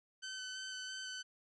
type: tone with vibrato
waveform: 15% pulse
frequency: 1523 Hz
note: F#6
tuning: 50 cents sharp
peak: -36 dBFS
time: 0.22-1.23 s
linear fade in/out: 20 ms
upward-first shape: square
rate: 3 Hz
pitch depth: 10 cents each way
effects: resampled to 22050 Hz